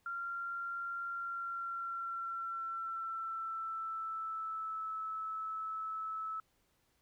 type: tone with pitch glide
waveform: sine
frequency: 1382 to 1304.4 Hz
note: F6 to E6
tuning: -19 to -19 cents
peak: -37 dBFS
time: 0.06-6.4 s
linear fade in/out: 2 ms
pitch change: -100 cents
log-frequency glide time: 1.08-4.94 s
effects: pink hiss -75 dBFS RMS until 7.01 s